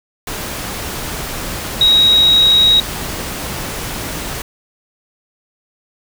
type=tone in noise; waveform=sine; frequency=3809 Hz; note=A#7; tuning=37 cents sharp; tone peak=-7 dBFS; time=1.81-2.8 s; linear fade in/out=2 ms; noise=pink; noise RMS=-24 dBFS; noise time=0.27-4.42 s; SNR=+14 dB; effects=none